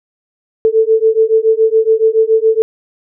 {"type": "beating tone pair", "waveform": "sine", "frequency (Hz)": [440, 447.1], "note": ["A4", "A4"], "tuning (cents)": [0, 28], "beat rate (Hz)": 7.1, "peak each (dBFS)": [-11, -11], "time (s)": [0.65, 2.62], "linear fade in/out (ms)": 0, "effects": []}